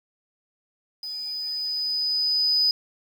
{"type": "tone with level ramp", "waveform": "sine", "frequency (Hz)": 4988, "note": "D#8", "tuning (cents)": 3, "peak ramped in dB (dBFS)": [-31, -16], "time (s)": [1.03, 2.71], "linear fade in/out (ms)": 2, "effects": ["tanh soft clip ceiling -13 dBFS", "8-bit"]}